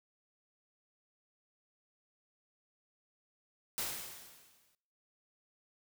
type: noise with exponential decay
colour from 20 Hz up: white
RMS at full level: -35 dBFS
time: 3.78-4.75 s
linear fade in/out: 0 ms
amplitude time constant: 210 ms
effects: noise-tail reverb RT60 0.9 s tail -24 dB re dry